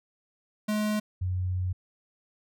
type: tone pair in turn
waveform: square / sine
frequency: 211.9 / 91.54 Hz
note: G#3 / F#2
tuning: +35 / -18 cents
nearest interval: octave + minor third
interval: 1453 cents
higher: first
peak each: -26 dBFS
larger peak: neither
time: 0.68-1 / 1.21-1.73 s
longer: second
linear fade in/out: 10 ms
effects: none